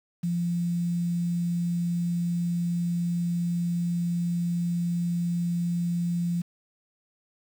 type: tone with quantisation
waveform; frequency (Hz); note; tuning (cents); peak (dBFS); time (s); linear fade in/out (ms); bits
sine; 172.7; F3; -19; -24; 0.23-6.42; 10; 8
effects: none

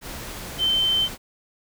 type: tone in noise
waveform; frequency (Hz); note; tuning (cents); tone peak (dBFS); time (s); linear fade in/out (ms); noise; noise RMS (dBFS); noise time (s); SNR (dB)
sine; 3094; G7; -23; -18; 0.58-1.09; 50; pink; -35; 0.01-1.18; +14
effects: none

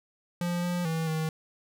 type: tone with pitch steps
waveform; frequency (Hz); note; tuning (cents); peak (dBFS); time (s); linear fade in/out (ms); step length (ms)
square; 174.7 / 176.3 / 162.1 / 158.5; F3 / F3 / E3 / D#3; +1 / +17 / -29 / +32; -28; 0.41-1.29; 2; 220
effects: none

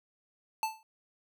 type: tone with exponential decay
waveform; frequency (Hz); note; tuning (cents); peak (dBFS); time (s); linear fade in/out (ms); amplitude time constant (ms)
square; 880; A5; 0; -26; 0.63-0.83; 1; 43
effects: none

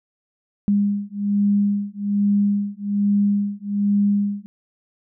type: beating tone pair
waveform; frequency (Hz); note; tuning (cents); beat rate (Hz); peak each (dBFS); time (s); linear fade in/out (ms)
sine; 202.4 / 203.6; G#3 / G#3; -44 / -34; 1.2; -20; 0.68-4.46; 0
effects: none

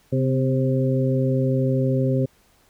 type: harmonic tone with a mistuned harmonic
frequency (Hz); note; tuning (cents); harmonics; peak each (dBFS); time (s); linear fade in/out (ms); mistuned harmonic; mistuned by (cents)
132.2; C3; +18; 1 / 2 / 3 / 4; -20 / -24 / -27 / -26; 0.12-2.26; 10; 2; -42
effects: pink hiss -59 dBFS RMS until 2.69 s

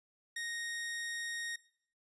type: tone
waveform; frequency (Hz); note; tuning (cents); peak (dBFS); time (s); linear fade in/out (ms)
sawtooth; 1864.7; A#6; 0; -34; 0.36-1.56; 5
effects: noise-tail reverb RT60 0.6 s tail -20 dB re dry + resampled to 24000 Hz

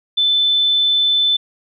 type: tone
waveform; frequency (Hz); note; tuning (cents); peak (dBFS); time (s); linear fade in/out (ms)
sine; 3520; A7; 0; -12; 0.17-1.37; 10
effects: none

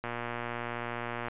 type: click train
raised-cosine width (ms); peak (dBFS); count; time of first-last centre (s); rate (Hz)
0.5; -20; 149; 0.04-1.284; 119
effects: resampled to 8000 Hz

